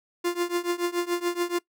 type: tone with tremolo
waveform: 45% pulse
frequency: 349.2 Hz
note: F4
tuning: in tune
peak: -21 dBFS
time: 0.24-1.59 s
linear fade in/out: 10 ms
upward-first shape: triangle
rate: 7 Hz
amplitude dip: 95%
effects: noise-tail reverb RT60 0.1 s tail -21 dB re dry